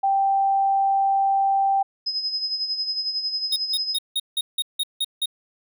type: tone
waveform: sine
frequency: 784 Hz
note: G5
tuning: in tune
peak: -17 dBFS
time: 0.03-1.83 s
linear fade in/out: 10 ms
type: tone with tremolo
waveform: sine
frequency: 5070 Hz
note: D#8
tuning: 32 cents sharp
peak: -21 dBFS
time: 2.06-3.97 s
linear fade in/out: 10 ms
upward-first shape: sine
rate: 11 Hz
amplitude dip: 60%
type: tone bursts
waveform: square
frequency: 3734 Hz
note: A#7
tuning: 2 cents sharp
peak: -21 dBFS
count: 9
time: 3.52-5.258 s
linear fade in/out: 5 ms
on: 42 ms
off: 170 ms
effects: none